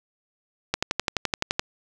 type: click train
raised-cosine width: 0.2 ms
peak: -5 dBFS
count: 11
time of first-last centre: 0.74-1.595 s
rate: 11.7 Hz
effects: none